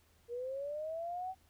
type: linear sweep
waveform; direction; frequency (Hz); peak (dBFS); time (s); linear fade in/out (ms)
sine; up; 466.4 to 764; -37; 0.28-1.35; 50
effects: added 80 Hz sine -70 dBFS peak until 1.49 s + pink hiss -70 dBFS RMS until 1.49 s